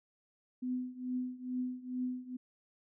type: tone with tremolo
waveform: sine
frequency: 252 Hz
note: B3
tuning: 35 cents sharp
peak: -31 dBFS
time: 0.62-2.37 s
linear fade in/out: 10 ms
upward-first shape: triangle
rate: 2.3 Hz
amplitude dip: 90%
effects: none